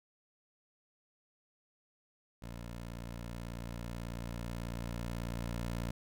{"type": "tone with level ramp", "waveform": "15% pulse", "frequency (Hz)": 58.27, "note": "A#1", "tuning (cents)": 0, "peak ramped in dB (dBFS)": [-37, -29], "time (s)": [2.42, 5.91], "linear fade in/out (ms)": 5, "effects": []}